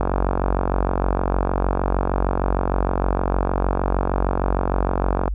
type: click train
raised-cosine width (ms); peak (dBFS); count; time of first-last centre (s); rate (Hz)
1; -6; 246; 0.01-5.279; 46.5
effects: added 50 Hz sine -21 dBFS peak until 5.34 s